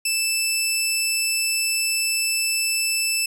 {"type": "tone", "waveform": "15% pulse", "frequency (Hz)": 2641, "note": "E7", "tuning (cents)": 3, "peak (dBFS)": -13, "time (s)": [0.05, 3.26], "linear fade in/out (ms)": 5, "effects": []}